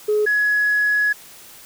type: tone pair in turn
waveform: sine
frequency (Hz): 422.5 / 1683.2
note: G#4 / G#6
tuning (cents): +30 / +23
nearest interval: 2 octaves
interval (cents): 2393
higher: second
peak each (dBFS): -14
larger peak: neither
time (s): 0.08-0.26 / 0.26-1.13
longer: second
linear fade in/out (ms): 10
effects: tanh soft clip ceiling -11 dBFS + white hiss -43 dBFS RMS until 1.65 s